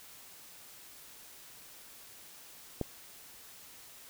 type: click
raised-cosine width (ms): 2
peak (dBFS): -18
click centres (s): 2.813
effects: white hiss -53 dBFS RMS until 4.09 s